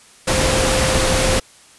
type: tone in noise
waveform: sine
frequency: 522 Hz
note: C5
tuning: 4 cents flat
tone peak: -20 dBFS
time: 0.27-1.4 s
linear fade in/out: 10 ms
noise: pink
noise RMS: -17 dBFS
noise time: 0.27-1.4 s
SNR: -6 dB
effects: white hiss -47 dBFS RMS until 1.78 s + resampled to 24000 Hz